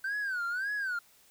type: tone with vibrato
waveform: triangle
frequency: 1528 Hz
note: G6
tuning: 45 cents flat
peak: -28 dBFS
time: 0.04-0.99 s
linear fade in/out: 5 ms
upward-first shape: sine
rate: 1.8 Hz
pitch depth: 170 cents each way
effects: tanh soft clip ceiling -25 dBFS + white hiss -62 dBFS RMS until 1.3 s